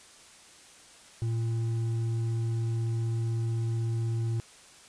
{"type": "tone with hard clipping", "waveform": "triangle", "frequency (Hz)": 114.5, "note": "A#2", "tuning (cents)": -31, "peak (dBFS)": -28, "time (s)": [1.22, 4.4], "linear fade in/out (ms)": 0, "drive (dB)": 8, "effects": ["white hiss -53 dBFS RMS until 4.88 s", "resampled to 22050 Hz"]}